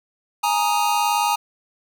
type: chord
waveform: square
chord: Ab suspended second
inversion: none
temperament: equal with one note detuned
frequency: 833.5 / 932.3 / 1244.5 Hz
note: Ab5 / Bb5 / Eb6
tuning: +6 / 0 / 0 cents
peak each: -22 / -22 / -26 dBFS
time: 0.43-1.36 s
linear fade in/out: 10 ms
effects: none